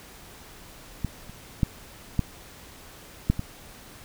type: clicks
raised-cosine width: 5 ms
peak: -14 / -29 / -8 / -9 / -7 / -16 dBFS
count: 6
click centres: 1.047 / 1.296 / 1.632 / 2.193 / 3.3 / 3.394 s
effects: pink hiss -47 dBFS RMS until 4.04 s